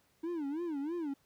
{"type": "tone with vibrato", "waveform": "triangle", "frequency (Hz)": 311.1, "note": "D#4", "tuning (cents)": 0, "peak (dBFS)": -32, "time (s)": [0.23, 1.14], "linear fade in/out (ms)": 10, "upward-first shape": "sine", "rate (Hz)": 3.1, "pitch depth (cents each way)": 210, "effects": ["pink hiss -71 dBFS RMS until 1.25 s", "high-pass 60 Hz 12 dB/octave"]}